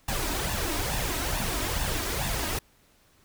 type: noise with flanger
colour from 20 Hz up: pink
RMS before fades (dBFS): -29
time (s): 0.08-2.59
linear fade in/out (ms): 5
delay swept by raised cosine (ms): 1.1 to 3.2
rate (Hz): 2.3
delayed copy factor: +0.6
effects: pink hiss -62 dBFS RMS until 3.24 s